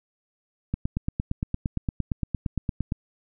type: click train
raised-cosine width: 5 ms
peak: -13 dBFS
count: 20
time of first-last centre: 0.74-2.921 s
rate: 8.71 Hz
effects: none